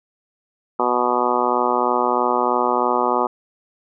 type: harmonic tone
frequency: 123.1 Hz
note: B2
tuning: 5 cents flat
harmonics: 2 / 3 / 4 / 5 / 6 / 7 / 8 / 9 / 10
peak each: -28 / -24 / -25 / -27 / -25 / -23 / -24 / -25 / -25 dBFS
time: 0.79-3.27 s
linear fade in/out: 5 ms
effects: none